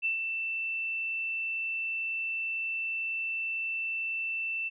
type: tone with ADSR envelope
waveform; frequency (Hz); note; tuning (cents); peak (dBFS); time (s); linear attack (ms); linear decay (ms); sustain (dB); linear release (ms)
sine; 2669; E7; +21; -25; 0.02-4.7; 33; 120; -5; 26
effects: none